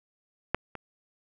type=clicks; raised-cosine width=0.5 ms; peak=-9 / -23 dBFS; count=2; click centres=0.546 / 0.753 s; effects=none